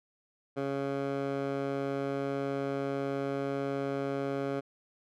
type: tone with band-pass filter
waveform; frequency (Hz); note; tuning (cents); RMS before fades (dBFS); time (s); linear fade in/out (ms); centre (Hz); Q
15% pulse; 138.4; C#3; -2; -33; 0.56-4.61; 20; 560; 0.68
effects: none